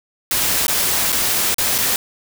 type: noise with dropouts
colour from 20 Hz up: white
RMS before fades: -18 dBFS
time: 0.31-1.96 s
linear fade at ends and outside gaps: 1 ms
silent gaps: 0.667-0.681 / 1.121-1.126 / 1.544-1.583 / 1.781-1.785 s
effects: none